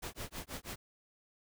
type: noise with tremolo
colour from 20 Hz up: pink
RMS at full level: -41 dBFS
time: 0.02-0.76 s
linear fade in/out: 10 ms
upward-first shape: sine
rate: 6.2 Hz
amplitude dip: 100%
effects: none